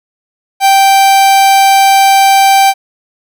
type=tone; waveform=45% pulse; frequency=782 Hz; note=G5; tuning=4 cents flat; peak=-4 dBFS; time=0.6-2.74 s; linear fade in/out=50 ms; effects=none